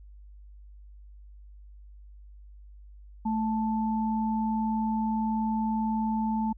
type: tone pair together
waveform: sine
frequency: 220 / 879.2 Hz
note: A3 / A5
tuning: 0 / -2 cents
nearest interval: 2 octaves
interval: 2398 cents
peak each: -26 / -31 dBFS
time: 3.25-6.53 s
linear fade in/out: 10 ms
effects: added 50 Hz sine -46 dBFS peak until 6.57 s